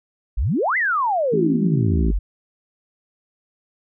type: exponential two-way sweep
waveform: sine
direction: up then down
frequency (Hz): 43.02 to 2093 to 43.02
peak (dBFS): -17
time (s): 0.37-2.19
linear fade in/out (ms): 10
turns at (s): 0.77
type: harmonic tone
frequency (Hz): 55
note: A1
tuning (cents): 0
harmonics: 3 / 4 / 5 / 6 / 7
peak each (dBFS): -23 / -25 / -27 / -29 / -30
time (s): 1.32-2.12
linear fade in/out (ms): 10
effects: none